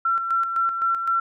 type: tone with tremolo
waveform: sine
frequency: 1354 Hz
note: E6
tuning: 46 cents sharp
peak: -18 dBFS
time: 0.05-1.2 s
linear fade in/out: 5 ms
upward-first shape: square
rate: 3.9 Hz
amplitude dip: 50%
effects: none